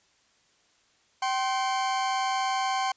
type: tone pair together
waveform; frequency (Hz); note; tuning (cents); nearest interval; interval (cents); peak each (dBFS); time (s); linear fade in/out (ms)
40% pulse; 770 / 1053.6; G5 / C6; -31 / +12; perfect fourth; 543; -26 / -29; 1.22-2.92; 5
effects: white hiss -65 dBFS RMS until 2.96 s + resampled to 16000 Hz